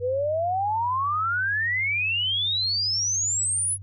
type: exponential sweep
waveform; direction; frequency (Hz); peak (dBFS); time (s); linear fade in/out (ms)
sine; up; 477.5 to 10540; -22; 0-3.78; 50
effects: added 97 Hz sine -37 dBFS peak until 3.82 s